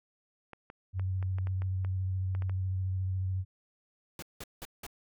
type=clicks; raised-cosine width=0.5 ms; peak=-30 dBFS; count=11; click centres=0.533 / 0.701 / 0.996 / 1.227 / 1.385 / 1.471 / 1.62 / 1.848 / 2.35 / 2.422 / 2.496 s
type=tone with vibrato; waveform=sine; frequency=93.8 Hz; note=F#2; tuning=24 cents sharp; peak=-29 dBFS; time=0.93-3.45 s; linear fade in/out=50 ms; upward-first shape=sine; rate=14 Hz; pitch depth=20 cents each way
type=noise bursts; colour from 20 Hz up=pink; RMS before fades=-42 dBFS; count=4; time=4.19-4.866 s; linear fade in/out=2 ms; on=34 ms; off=180 ms
effects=none